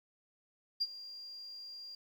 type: tone with ADSR envelope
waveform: sine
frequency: 4783 Hz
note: D8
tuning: 31 cents sharp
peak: -27 dBFS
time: 0.8-1.95 s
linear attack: 18 ms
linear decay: 42 ms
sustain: -18 dB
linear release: 3 ms
effects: tanh soft clip ceiling -24 dBFS + 11-bit